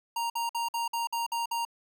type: tone bursts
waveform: square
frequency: 932.3 Hz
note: A#5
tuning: in tune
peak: -29 dBFS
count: 8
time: 0.16-1.651 s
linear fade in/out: 5 ms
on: 140 ms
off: 53 ms
effects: none